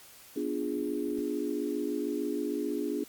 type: chord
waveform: sine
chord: B diminished seventh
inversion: none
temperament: equal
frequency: 246.9 / 293.7 / 349.2 / 415.3 Hz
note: B3 / D4 / F4 / Ab4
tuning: 0 / 0 / 0 / 0 cents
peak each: -37 / -33 / -36 / -35 dBFS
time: 0.36-3.04 s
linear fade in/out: 5 ms
effects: white hiss -53 dBFS RMS until 3.08 s + Opus 48 kbps